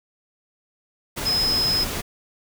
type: tone in noise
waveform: sine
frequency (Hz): 5100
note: D#8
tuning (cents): +42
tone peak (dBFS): -19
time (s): 1.25-1.85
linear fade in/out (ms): 20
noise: pink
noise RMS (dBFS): -28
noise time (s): 1.16-2.02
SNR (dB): +6
effects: none